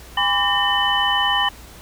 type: tone cluster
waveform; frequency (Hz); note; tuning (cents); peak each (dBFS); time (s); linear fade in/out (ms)
sine; 808 / 1007 / 1154 / 1820 / 3009; G#5 / B5 / D6 / A#6 / F#7; -48 / +33 / -31 / -42 / +28; -23 / -23 / -28 / -22 / -20; 0.17-1.49; 5
effects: added 60 Hz sine -43 dBFS peak until 1.81 s + pink hiss -43 dBFS RMS until 1.81 s

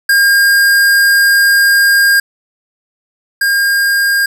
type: tone pair in turn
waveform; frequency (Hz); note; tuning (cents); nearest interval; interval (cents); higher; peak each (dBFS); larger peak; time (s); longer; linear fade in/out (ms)
square; 1613 / 1613; G6 / G6; +49 / +49; unison; 0; neither; -7 / -10; first; 0.09-2.2 / 3.41-4.26; first; 5
effects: none

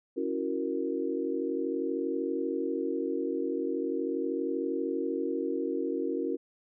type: chord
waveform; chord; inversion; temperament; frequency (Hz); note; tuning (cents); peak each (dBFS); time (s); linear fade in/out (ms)
sine; F# dominant seventh; second; equal; 277.2 / 329.6 / 370 / 466.2; C#4 / E4 / F#4 / A#4; 0 / 0 / 0 / 0; -34; 0.16-6.37; 20
effects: none

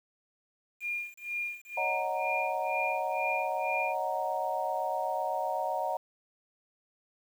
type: tone with tremolo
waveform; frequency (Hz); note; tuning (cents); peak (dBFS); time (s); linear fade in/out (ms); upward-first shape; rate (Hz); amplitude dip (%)
sine; 2413; D7; +46; -30; 0.8-3.96; 50; sine; 2.1; 95
type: chord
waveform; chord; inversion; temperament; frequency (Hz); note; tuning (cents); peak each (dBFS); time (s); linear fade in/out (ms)
sine; D# minor seventh; third; equal; 554.4 / 622.3 / 740 / 932.3; C#5 / D#5 / F#5 / A#5; 0 / 0 / 0 / 0; -37 / -35 / -33 / -34; 1.77-5.97; 5
effects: 9-bit

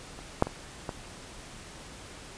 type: clicks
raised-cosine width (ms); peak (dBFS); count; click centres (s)
1; -28 / -6 / -20 / -18; 4; 0.19 / 0.424 / 0.47 / 0.892
effects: pink hiss -46 dBFS RMS until 2.37 s + resampled to 22050 Hz

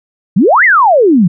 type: exponential two-way sweep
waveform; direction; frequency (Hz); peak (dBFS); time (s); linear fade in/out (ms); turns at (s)
sine; up then down; 161.1 to 2129 to 161.1; -4; 0.36-1.28; 10; 0.64
effects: none

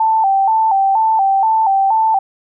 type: tone with vibrato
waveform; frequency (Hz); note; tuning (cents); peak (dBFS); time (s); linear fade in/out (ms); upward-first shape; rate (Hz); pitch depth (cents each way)
sine; 830.6; G#5; 0; -10; 0-2.19; 5; square; 2.1; 110
effects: none

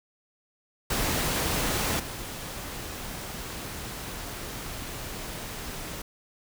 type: noise with level steps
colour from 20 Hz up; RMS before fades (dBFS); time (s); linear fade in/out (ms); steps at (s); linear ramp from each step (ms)
pink; -27 / -37; 0.9-6.02; 5; 1.99; 10
effects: none

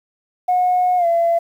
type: tone with pitch glide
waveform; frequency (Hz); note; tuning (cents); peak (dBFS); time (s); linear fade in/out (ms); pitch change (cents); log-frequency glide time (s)
sine; 726 to 677.4; F#5 to E5; -33 to +47; -12; 0.48-1.39; 10; -120; 0.97-1.06
effects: tanh soft clip ceiling -9 dBFS + 8-bit

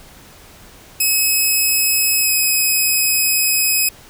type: tone with pitch glide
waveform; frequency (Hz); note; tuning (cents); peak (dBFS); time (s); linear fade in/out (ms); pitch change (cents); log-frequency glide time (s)
5% pulse; 2562 to 2538; E7 to D#7; -50 to +34; -5; 1-3.89; 5; -16; 2.21-2.31
effects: pink hiss -43 dBFS RMS until 4.09 s

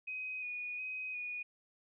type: tone with vibrato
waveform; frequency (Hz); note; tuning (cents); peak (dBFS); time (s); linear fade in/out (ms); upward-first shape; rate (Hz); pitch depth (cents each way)
sine; 2489; D#7; 0; -38; 0.07-1.43; 10; square; 1.4; 20
effects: none

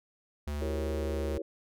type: tone with pitch glide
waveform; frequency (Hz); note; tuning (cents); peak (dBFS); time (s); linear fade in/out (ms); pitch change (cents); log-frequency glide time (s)
square; 73.42 to 72.7; D2 to D2; 0 to -17; -33; 0.47-1.38; 5; -17; 1-1.18
type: chord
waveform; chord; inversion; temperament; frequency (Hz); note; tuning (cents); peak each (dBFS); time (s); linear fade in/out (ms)
sine; E diminished seventh; none; equal; 329.6 / 392 / 466.2 / 554.4; E4 / G4 / Bb4 / Db5; 0 / 0 / 0 / 0; -39; 0.61-1.42; 5
effects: none

